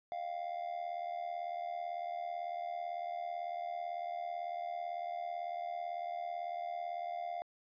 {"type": "tone with amplitude modulation", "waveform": "triangle", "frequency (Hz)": 698.5, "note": "F5", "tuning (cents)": 0, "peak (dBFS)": -32, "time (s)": [0.12, 7.42], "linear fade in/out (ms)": 0, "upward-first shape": "sine", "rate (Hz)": 78, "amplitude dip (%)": 75, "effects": ["resampled to 11025 Hz"]}